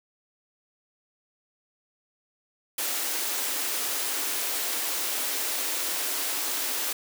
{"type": "high-pass noise", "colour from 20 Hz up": "white", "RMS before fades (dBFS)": -29, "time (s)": [2.78, 6.93], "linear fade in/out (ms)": 5, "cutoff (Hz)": 250, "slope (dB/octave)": 96, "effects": []}